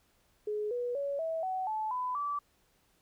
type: tone with pitch steps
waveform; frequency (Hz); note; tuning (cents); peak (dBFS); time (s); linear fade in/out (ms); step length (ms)
sine; 421.3 / 486.8 / 562.4 / 649.7 / 750.7 / 867.3 / 1002 / 1157.7; G#4 / B4 / C#5 / E5 / F#5 / A5 / B5 / D6; +25 / -25 / +25 / -25 / +25 / -25 / +25 / -25; -31; 0.47-2.39; 5; 240
effects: pink hiss -70 dBFS RMS until 3.01 s